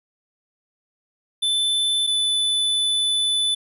square tone pair in turn, 3520 / 3496 Hz, A7 / A7, 0 / -12 cents, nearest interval unison, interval 12 cents, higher first, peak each -19 dBFS, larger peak neither, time 1.42-2.07 / 2.07-3.55 s, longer second, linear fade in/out 10 ms, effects resampled to 32000 Hz

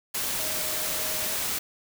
sine tone in noise, 622.3 Hz, D#5, in tune, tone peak -40 dBFS, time 0.39-1.36 s, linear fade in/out 10 ms, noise white, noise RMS -29 dBFS, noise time 0.14-1.59 s, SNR -14 dB, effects none

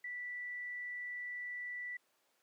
sine tone, 1966 Hz, B6, 8 cents flat, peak -40 dBFS, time 0.04-1.97 s, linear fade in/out 5 ms, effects pink hiss -75 dBFS RMS until 2.42 s + high-pass 400 Hz 12 dB/octave

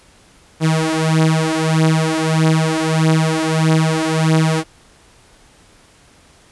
sawtooth beating tone pair, 158.4 / 160 Hz, D#3 / D#3, +31 / +49 cents, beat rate 1.6 Hz, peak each -12 dBFS, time 0.6-4.64 s, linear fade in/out 50 ms, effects pink hiss -49 dBFS RMS until 6.51 s + resampled to 24000 Hz

